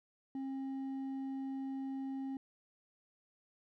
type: tone with hard clipping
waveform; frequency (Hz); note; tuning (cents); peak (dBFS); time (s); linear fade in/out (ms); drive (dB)
sine; 268.7; C4; +46; -39; 0.35-2.37; 2; 4
effects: none